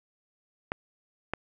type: clicks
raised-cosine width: 0.5 ms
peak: -14 dBFS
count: 2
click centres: 0.719 / 1.336 s
effects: none